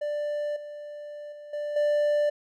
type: tone with level steps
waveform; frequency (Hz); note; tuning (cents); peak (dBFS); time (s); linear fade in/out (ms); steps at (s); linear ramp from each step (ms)
triangle; 590; D5; +8; -25 / -35 / -39 / -27 / -19; 0.01-2.3; 10; 0.56 / 1.32 / 1.53 / 1.76; 5
effects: none